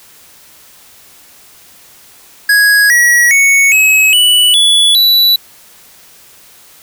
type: tone with pitch steps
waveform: square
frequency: 1661.2 / 1919.3 / 2217 / 2562 / 2960 / 3420 / 3951 Hz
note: G#6 / B6 / C#7 / E7 / F#7 / A7 / B7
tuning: 0 / -50 / 0 / -50 / 0 / -50 / 0 cents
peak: -6 dBFS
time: 2.49-5.36 s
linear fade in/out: 5 ms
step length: 410 ms
effects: white hiss -41 dBFS RMS until 6.82 s